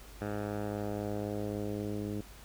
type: tone with low-pass filter sweep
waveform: 10% pulse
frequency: 103.83 Hz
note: G#2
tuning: in tune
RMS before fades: -36 dBFS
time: 0.21-2.21 s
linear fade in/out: 5 ms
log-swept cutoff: 1400 to 330 Hz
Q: 1.2
effects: added 50 Hz sine -51 dBFS peak until 2.44 s + pink hiss -54 dBFS RMS until 2.44 s